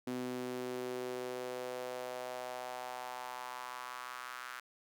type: tone with high-pass filter sweep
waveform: sawtooth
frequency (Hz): 125.6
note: B2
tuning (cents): +30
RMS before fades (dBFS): -42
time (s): 0.07-4.6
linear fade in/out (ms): 5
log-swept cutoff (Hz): 270 to 1400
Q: 3
effects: none